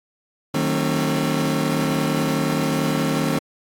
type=chord; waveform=30% pulse; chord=D# diminished seventh; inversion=none; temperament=just; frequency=155.56 / 186.68 / 224 / 268.8 Hz; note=D#3 / F#3 / A3 / C4; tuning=0 / +16 / +31 / +47 cents; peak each=-21 / -26 / -23 / -21 dBFS; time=0.54-3.39 s; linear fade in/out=5 ms; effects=AAC 64 kbps